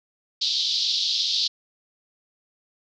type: band-pass noise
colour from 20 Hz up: pink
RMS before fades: -24 dBFS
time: 0.41-1.48 s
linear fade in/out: 10 ms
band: 3500 to 5000 Hz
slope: 48 dB/octave
effects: none